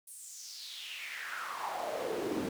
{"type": "noise with high-pass filter sweep", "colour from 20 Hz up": "brown", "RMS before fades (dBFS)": -39, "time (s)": [0.07, 2.49], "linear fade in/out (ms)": 5, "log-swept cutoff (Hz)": [10000, 260], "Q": 4.5, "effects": []}